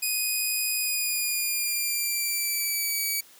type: tone with pitch glide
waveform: 5% pulse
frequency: 2489 to 2282 Hz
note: D#7 to C#7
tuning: 0 to +50 cents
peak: -16 dBFS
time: 0.02-3.21 s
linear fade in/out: 10 ms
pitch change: -150 cents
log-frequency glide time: 0.77-2.99 s
effects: white hiss -53 dBFS RMS until 3.39 s + high-pass 200 Hz 12 dB/octave